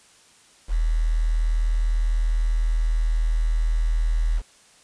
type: tone with quantisation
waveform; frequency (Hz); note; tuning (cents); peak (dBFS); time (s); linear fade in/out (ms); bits
sine; 40.09; E1; -47; -18; 0.68-4.42; 50; 7
effects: white hiss -54 dBFS RMS until 4.83 s + resampled to 22050 Hz